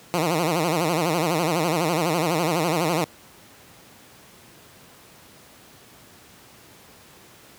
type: tone with vibrato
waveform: 10% pulse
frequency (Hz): 165.2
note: E3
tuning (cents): +4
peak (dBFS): -12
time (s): 0.14-3.04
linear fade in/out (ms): 0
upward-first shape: sine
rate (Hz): 12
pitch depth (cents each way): 150
effects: pink hiss -49 dBFS RMS until 7.58 s + high-pass 100 Hz 12 dB/octave